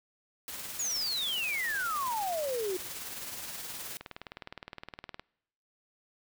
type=noise with tremolo; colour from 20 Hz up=white; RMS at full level=-39 dBFS; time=0.48-3.97 s; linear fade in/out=0 ms; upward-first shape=triangle; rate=19 Hz; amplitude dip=40%
type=exponential sweep; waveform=sine; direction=down; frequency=6990 to 354.5 Hz; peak=-30 dBFS; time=0.79-2.77 s; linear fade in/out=5 ms
type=click train; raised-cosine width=0.3 ms; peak=-25 dBFS; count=24; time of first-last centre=4.01-5.196 s; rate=19.4 Hz
effects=noise-tail reverb RT60 0.8 s tail -25 dB re dry